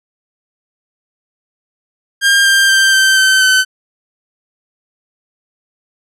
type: tone with pitch steps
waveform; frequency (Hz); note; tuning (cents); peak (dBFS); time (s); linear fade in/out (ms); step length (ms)
sawtooth; 1605 / 1588.4 / 1572 / 1555.7 / 1539.6 / 1523.7; G6 / G6 / G6 / G6 / G6 / G6; +40 / +22 / +4 / -14 / -32 / -50; -4; 2.21-3.65; 50; 240
effects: low-pass 11000 Hz 12 dB/octave